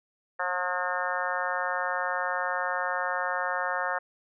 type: harmonic tone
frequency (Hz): 180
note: F#3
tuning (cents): -47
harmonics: 3 / 4 / 5 / 6 / 7 / 8 / 9 / 10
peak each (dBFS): -35 / -35 / -35 / -35 / -35 / -35 / -35 / -35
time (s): 0.39-3.99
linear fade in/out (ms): 10
effects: none